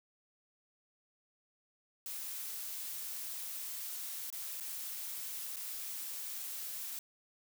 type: noise with dropouts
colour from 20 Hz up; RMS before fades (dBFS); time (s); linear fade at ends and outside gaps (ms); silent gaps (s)
blue; -42; 2.06-6.99; 1; 4.302-4.326 / 4.601-4.607 / 5.56-5.567
effects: none